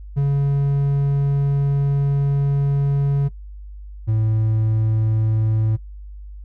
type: tone pair in turn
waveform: triangle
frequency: 140.3 / 109.67 Hz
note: C#3 / A2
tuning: +21 / -5 cents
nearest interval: major third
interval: 426 cents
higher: first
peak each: -13 / -14 dBFS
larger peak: first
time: 0.16-3.29 / 4.07-5.77 s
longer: first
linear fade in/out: 20 ms
effects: noise-tail reverb RT60 0.1 s tail -19 dB re dry + added 50 Hz sine -33 dBFS peak until 6.44 s